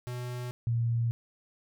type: tone pair in turn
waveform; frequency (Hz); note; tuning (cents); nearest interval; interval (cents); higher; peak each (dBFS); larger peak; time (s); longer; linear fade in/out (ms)
square / sine; 123.47 / 116.81; B2 / A#2; 0 / +4; minor second; 96; first; -35 / -25; second; 0.07-0.51 / 0.67-1.11; neither; 0
effects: none